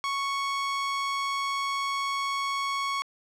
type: tone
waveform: sawtooth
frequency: 1108 Hz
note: C#6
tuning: 1 cent flat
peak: -23 dBFS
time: 0.04-3.02 s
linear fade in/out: 0 ms
effects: low-pass 6000 Hz 12 dB/octave + 9-bit